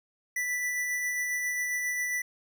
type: tone with tremolo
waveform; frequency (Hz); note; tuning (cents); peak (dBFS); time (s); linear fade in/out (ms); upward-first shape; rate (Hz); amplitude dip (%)
square; 1975.5; B6; 0; -28; 0.36-2.22; 5; sine; 7.4; 25
effects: none